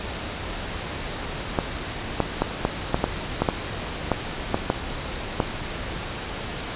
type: clicks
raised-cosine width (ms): 1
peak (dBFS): -5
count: 12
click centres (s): 1.588 / 2.203 / 2.42 / 2.651 / 2.944 / 3.041 / 3.42 / 3.488 / 4.117 / 4.544 / 4.701 / 5.402
effects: pink hiss -31 dBFS RMS until 6.75 s + resampled to 8000 Hz